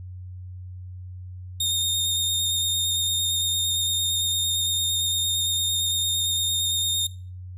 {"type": "tone with vibrato", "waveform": "sawtooth", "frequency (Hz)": 3676, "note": "A#7", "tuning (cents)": -25, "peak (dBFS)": -19, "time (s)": [1.6, 7.07], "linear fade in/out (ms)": 5, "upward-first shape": "square", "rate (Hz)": 8.8, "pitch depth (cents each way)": 10, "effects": ["noise-tail reverb RT60 0.4 s tail -20 dB re dry", "added 91 Hz sine -35 dBFS peak until 7.57 s"]}